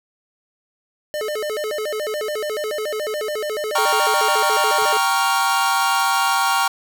square tone with vibrato, 509 Hz, C5, 48 cents flat, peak -23 dBFS, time 1.14-4.97 s, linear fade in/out 0 ms, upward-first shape square, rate 7 Hz, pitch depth 290 cents each way
45% pulse chord, G half-diminished seventh, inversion none, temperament equal, 784 / 932.3 / 1108.7 / 1396.9 Hz, G5 / Bb5 / Db6 / F6, 0 / 0 / 0 / 0 cents, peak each -22 dBFS, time 3.75-6.68 s, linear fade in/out 5 ms
pink noise with exponential decay, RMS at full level -36 dBFS, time 4.82-4.93 s, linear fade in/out 0 ms, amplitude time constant 23 ms
effects none

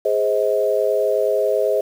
sine chord, Ab major, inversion none, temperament equal with one note detuned, 415.3 / 523.3 / 633.9 Hz, Ab4 / C5 / Eb5, 0 / 0 / +32 cents, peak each -20 dBFS, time 0.05-1.81 s, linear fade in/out 5 ms, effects 7-bit

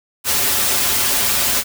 white noise with comb filter, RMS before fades -17 dBFS, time 0.24-1.64 s, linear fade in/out 50 ms, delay 6.3 ms, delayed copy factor -1, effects none

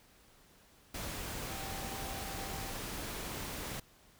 sine tone in noise, 780 Hz, G5, 9 cents flat, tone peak -47 dBFS, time 1.5-2.72 s, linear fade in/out 5 ms, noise pink, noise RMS -41 dBFS, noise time 0.94-3.8 s, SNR -9 dB, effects pink hiss -63 dBFS RMS until 4.19 s

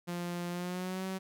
sawtooth tone with pitch glide, 174.61 to 189.32 Hz, F3 to F#3, 0 to +40 cents, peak -31 dBFS, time 0.07-1.19 s, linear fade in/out 20 ms, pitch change +140 cents, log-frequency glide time 0.5-1.05 s, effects none

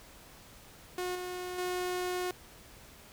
sawtooth tone with level steps, 361.9 Hz, F#4, 38 cents flat, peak -29 / -33 / -28 dBFS, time 0.98-2.31 s, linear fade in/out 2 ms, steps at 1.15 / 1.58 s, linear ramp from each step 5 ms, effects pink hiss -54 dBFS RMS until 3.12 s

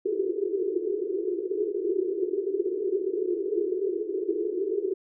white band-pass noise, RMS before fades -28 dBFS, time 0.05-4.94 s, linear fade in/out 10 ms, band 350 to 420 Hz, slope 96 dB/octave, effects none

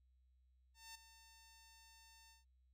5% pulse tone with ADSR envelope, 900 Hz, A5, 39 cents sharp, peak -39 dBFS, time 0.74-2.45 s, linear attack 210 ms, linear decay 7 ms, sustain -12 dB, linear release 150 ms, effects added 63 Hz sine -70 dBFS peak until 2.73 s

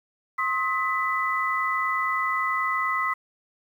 sine tone cluster, 1066 / 1274 / 1995 Hz, C6 / D#6 / B6, +32 / +41 / +17 cents, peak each -27 / -27 / -27 dBFS, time 0.38-3.14 s, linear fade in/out 10 ms, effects 9-bit

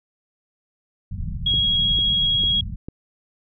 pink low-pass noise, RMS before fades -28 dBFS, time 1.11-2.76 s, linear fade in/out 10 ms, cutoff 210 Hz, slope 96 dB/octave
sine tone, 3304 Hz, G#7, 10 cents flat, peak -17 dBFS, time 1.46-2.61 s, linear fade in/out 5 ms
click train, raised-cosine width 3 ms, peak -19 dBFS, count 4, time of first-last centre 1.54-2.885 s, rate 2.23 Hz
effects none

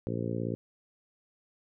harmonic tone, 57.6 Hz, A#1, 20 cents flat, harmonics 2 / 3 / 4 / 5 / 6 / 7 / 8 / 9, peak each -35 / -37 / -38 / -39 / -40 / -40 / -41 / -42 dBFS, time 0.07-0.55 s, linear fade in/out 0 ms, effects none

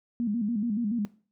sine tone with vibrato, 221.4 Hz, A3, 11 cents sharp, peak -25 dBFS, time 0.2-1.05 s, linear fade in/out 0 ms, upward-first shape square, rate 7 Hz, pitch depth 120 cents each way, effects noise-tail reverb RT60 0.4 s tail -18 dB re dry

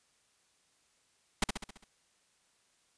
pink noise with echo, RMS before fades -26 dBFS, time 1.42-1.44 s, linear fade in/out 5 ms, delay 67 ms, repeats 6, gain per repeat -5 dB, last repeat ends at 1.842 s, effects white hiss -71 dBFS RMS until 2.97 s + resampled to 22050 Hz

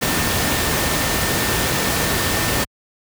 sine tone in noise, 1800 Hz, A6, 39 cents sharp, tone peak -29 dBFS, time 0.01-2.65 s, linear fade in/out 20 ms, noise pink, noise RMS -19 dBFS, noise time 0.01-2.65 s, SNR -13 dB, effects high-pass 60 Hz 12 dB/octave

